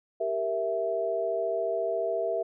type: chord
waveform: sine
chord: E diminished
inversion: first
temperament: equal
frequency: 392 / 466.2 / 659.3 Hz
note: G4 / Bb4 / E5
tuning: 0 / 0 / 0 cents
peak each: -33 / -32 / -28 dBFS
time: 0.2-2.43 s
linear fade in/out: 10 ms
effects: none

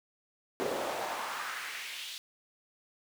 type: noise with high-pass filter sweep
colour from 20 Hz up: brown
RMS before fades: -37 dBFS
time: 0.6-2.18 s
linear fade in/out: 0 ms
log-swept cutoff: 400 to 3700 Hz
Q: 1.9
effects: none

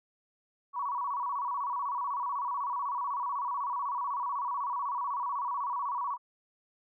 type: tone with vibrato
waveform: sine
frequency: 1046.5 Hz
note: C6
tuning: in tune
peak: -30 dBFS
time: 0.73-6.18 s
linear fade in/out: 50 ms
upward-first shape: square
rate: 16 Hz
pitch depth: 120 cents each way
effects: none

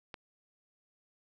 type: click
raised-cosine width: 0.3 ms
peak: -26 dBFS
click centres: 0.142 s
effects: none

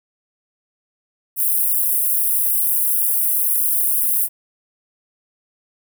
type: high-pass noise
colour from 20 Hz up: white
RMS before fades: -18 dBFS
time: 1.36-4.29 s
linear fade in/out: 50 ms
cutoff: 9700 Hz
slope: 48 dB/octave
effects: none

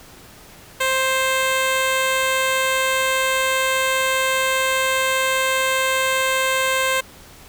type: tone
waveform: 10% pulse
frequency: 525 Hz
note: C5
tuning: 6 cents sharp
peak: -9 dBFS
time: 0.8-7.01 s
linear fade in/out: 10 ms
effects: pink hiss -44 dBFS RMS until 7.48 s

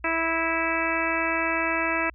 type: harmonic tone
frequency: 328.1 Hz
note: E4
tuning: 8 cents flat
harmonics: 1 / 2 / 3 / 4 / 5 / 6 / 7 / 8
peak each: -31 / -31 / -31 / -31 / -31 / -31 / -31 / -31 dBFS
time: 0.04-2.1 s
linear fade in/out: 5 ms
effects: added 60 Hz sine -46 dBFS peak until 2.14 s

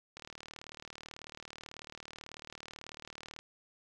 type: click train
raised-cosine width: 0.2 ms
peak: -28 dBFS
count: 124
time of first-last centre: 0.17-3.39 s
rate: 38.2 Hz
effects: none

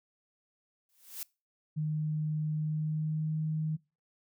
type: noise with exponential growth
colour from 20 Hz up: blue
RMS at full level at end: -36 dBFS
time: 0.89-1.23 s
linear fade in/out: 1 ms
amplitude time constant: 73 ms
type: tone with pitch glide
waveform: sine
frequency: 153.7 to 156.12 Hz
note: D#3 to D#3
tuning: -21 to +6 cents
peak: -29 dBFS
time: 1.76-3.77 s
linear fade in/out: 20 ms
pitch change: +27 cents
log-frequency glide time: 2.54-3.38 s
effects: noise-tail reverb RT60 0.3 s tail -24 dB re dry

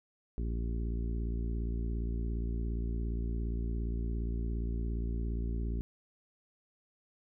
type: harmonic tone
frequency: 57.3 Hz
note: A#1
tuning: 29 cents flat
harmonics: 1 / 2 / 3 / 4 / 5 / 6 / 7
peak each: -32 / -42 / -44 / -44 / -48 / -49 / -50 dBFS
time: 0.38-5.81 s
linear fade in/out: 0 ms
effects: none

